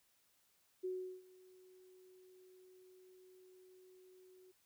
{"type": "tone with ADSR envelope", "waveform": "sine", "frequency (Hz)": 370, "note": "F#4", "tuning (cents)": 0, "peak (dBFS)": -37, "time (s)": [0.83, 4.52], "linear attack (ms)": 18, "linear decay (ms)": 370, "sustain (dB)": -23, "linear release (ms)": 13, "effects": ["white hiss -75 dBFS RMS until 4.65 s"]}